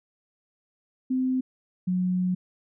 sine tone pair in turn, 257.9 / 182.36 Hz, C4 / F#3, -25 / -25 cents, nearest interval tritone, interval 600 cents, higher first, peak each -22 dBFS, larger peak neither, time 1.1-1.41 / 1.87-2.35 s, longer second, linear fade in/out 10 ms, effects none

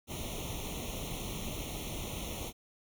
pink noise with comb filter, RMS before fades -39 dBFS, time 0.07-2.53 s, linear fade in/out 50 ms, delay 0.31 ms, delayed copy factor +1, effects none

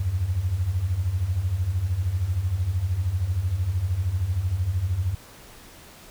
sine beating tone pair, 81.9 / 94.9 Hz, E2 / F#2, -11 / +44 cents, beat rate 13 Hz, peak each -28 / -23 dBFS, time 0-5.15 s, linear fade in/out 5 ms, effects pink hiss -47 dBFS RMS until 6.1 s

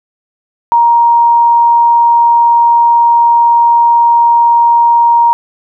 sine tone, 939 Hz, A#5, 12 cents sharp, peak -4 dBFS, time 0.72-5.33 s, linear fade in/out 0 ms, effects none

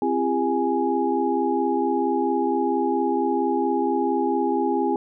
sine tone cluster, 263.4 / 340.5 / 404.9 / 832 Hz, C4 / F4 / G#4 / G#5, +12 / -44 / -44 / +3 cents, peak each -25 dBFS, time 0.02-4.96 s, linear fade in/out 2 ms, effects none

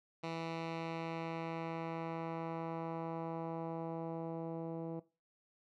10% pulse tone with low-pass filter sweep, 164.5 Hz, E3, 3 cents flat, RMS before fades -41 dBFS, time 0.23-5 s, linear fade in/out 10 ms, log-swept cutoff 3900 to 510 Hz, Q 1, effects noise-tail reverb RT60 0.3 s tail -19 dB re dry

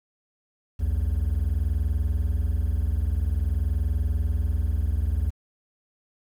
triangle tone pair together, 61.74 / 82.22 Hz, B1 / E2, 0 / -4 cents, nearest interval perfect fourth, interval 496 cents, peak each -22 dBFS, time 0.79-5.31 s, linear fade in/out 20 ms, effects tanh soft clip ceiling -13 dBFS + 9-bit

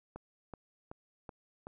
click train, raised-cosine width 1 ms, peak -30 dBFS, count 5, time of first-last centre 0.16-1.669 s, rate 2.65 Hz, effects none

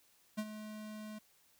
square tone with ADSR envelope, 214 Hz, A3, 48 cents flat, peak -34 dBFS, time 0.37-1.19 s, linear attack 18 ms, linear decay 54 ms, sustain -11 dB, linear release 10 ms, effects white hiss -69 dBFS RMS until 1.59 s

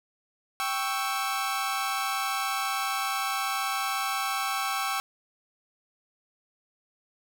sawtooth chord, C# diminished, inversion second, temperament equal, 784 / 1108.7 / 1318.5 Hz, G5 / C#6 / E6, 0 / 0 / 0 cents, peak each -28 dBFS, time 0.6-5 s, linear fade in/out 0 ms, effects none

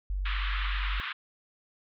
sine tone, 47.52 Hz, F#1, 47 cents sharp, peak -28 dBFS, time 0.1-1 s, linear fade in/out 0 ms
pink band-pass noise, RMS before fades -36 dBFS, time 0.25-1.13 s, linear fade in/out 10 ms, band 1100 to 3600 Hz, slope 48 dB/octave
effects none

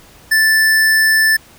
square tone, 1760 Hz, A6, in tune, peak -10 dBFS, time 0.31-1.37 s, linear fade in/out 10 ms, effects pink hiss -44 dBFS RMS until 1.58 s

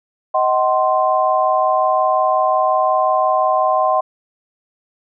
sine chord, C diminished, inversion first, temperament just, 627.9 / 753.5 / 1046.5 Hz, Eb5 / Gb5 / C6, +16 / +31 / 0 cents, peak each -17 dBFS, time 0.34-4.01 s, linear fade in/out 10 ms, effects none

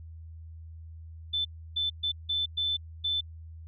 sine tone bursts at uneven times, 3524 Hz, A7, 2 cents sharp, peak -26 dBFS, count 6, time 1.33-1.45 / 1.76-1.9 / 2.03-2.12 / 2.29-2.46 / 2.57-2.77 / 3.04-3.21 s, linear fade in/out 10 ms, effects added 81 Hz sine -42 dBFS peak until 3.67 s

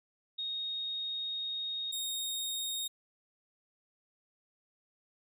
sine / sawtooth tone pair in turn, 3729 / 3715 Hz, A#7 / A#7, 0 / -7 cents, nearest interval unison, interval 7 cents, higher first, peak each -34 / -31 dBFS, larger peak second, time 0.38-1.92 / 1.92-2.88 s, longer first, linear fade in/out 10 ms, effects none

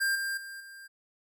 square tone with level steps, 1593 Hz, G6, 27 cents sharp, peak -26 / -31 / -41 / -46 dBFS, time 0-0.88 s, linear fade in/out 20 ms, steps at 0.15 / 0.37 / 0.6 s, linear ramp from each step 5 ms, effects none

